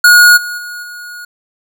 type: tone with level steps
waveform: square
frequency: 1445 Hz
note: F#6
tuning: 41 cents flat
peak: -3 / -20 / -24 / -27 dBFS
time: 0.04-1.25 s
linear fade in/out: 5 ms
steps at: 0.36 / 0.57 / 0.82 s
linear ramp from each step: 20 ms
effects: none